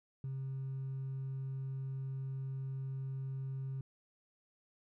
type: tone with hard clipping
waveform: triangle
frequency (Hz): 133.8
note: C3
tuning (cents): +39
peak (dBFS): -37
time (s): 0.24-3.81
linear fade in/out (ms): 2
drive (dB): 2
effects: none